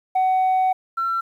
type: tone pair in turn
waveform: sine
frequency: 750 / 1351.9 Hz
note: F#5 / E6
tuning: +23 / +43 cents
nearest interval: minor seventh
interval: 1020 cents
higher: second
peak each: -13 / -19 dBFS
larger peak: first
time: 0.15-0.73 / 0.97-1.21 s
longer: first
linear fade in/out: 10 ms
effects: tanh soft clip ceiling -15 dBFS + 9-bit